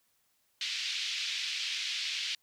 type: band-pass noise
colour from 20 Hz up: pink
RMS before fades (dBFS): -35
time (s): 0.61-2.35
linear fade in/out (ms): 2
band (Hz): 2500 to 5000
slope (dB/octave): 24
effects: white hiss -73 dBFS RMS until 2.42 s